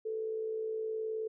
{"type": "tone with amplitude modulation", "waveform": "sine", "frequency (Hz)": 440, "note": "A4", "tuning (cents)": 0, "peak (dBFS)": -31, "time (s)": [0.05, 1.28], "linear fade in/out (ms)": 10, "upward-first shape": "sine", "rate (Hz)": 59.3, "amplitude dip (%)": 45, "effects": []}